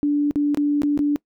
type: tone with dropouts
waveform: sine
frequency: 291.3 Hz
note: D4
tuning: 14 cents flat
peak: -16 dBFS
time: 0.03-1.16 s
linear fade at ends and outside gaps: 0 ms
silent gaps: 0.31-0.358 / 0.546-0.573 / 0.819-0.833 / 0.976-0.991 s
effects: noise-tail reverb RT60 0.1 s tail -23 dB re dry